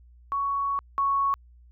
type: tone pair in turn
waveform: sine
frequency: 1116 / 1108.9 Hz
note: C#6 / C#6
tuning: +11 / 0 cents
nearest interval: unison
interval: 11 cents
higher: first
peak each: -24 / -21 dBFS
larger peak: second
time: 0.32-0.79 / 0.98-1.34 s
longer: first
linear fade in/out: 0 ms
effects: added 60 Hz sine -50 dBFS peak until 1.71 s